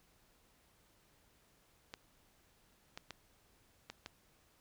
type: clicks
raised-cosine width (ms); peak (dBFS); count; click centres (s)
0.2; -27; 5; 1.939 / 2.975 / 3.107 / 3.9 / 4.061
effects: pink hiss -70 dBFS RMS until 4.6 s